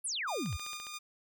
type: exponential sweep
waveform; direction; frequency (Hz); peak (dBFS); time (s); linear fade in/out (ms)
sine; down; 11510 to 67; -33; 0.04-0.57; 10
type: tone with tremolo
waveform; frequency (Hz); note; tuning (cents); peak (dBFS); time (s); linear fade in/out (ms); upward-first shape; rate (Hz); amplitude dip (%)
10% pulse; 1215; D#6; -42; -31; 0.27-0.99; 20; square; 3; 30
type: click train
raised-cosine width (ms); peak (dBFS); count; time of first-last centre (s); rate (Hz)
0.2; -30; 7; 0.46-0.868; 14.7
effects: none